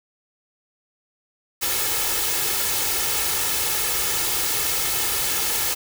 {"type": "noise with comb filter", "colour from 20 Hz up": "white", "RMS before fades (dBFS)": -23, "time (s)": [1.61, 5.75], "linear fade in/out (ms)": 20, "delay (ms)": 2.3, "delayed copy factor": 0.6, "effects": []}